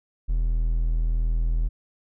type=tone; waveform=triangle; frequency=40.75 Hz; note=E1; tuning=19 cents flat; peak=-18 dBFS; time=0.28-1.69 s; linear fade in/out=20 ms; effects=none